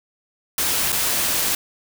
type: noise with dropouts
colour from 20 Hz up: white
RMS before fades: -21 dBFS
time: 0.58-1.55 s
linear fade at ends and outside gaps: 2 ms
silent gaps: 0.921-0.926 s
effects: none